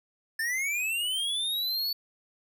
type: linear sweep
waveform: square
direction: up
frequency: 1753 to 4480 Hz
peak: -28 dBFS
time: 0.39-1.93 s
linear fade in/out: 5 ms
effects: none